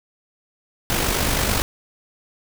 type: noise with amplitude modulation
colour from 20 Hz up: pink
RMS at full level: -19 dBFS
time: 0.9-1.62 s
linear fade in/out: 0 ms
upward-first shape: sine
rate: 49.2 Hz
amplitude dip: 45%
effects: none